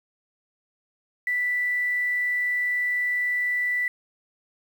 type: tone with quantisation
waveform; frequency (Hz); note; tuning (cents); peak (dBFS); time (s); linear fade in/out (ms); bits
sine; 1974; B6; -1; -22; 1.27-3.88; 2; 8
effects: none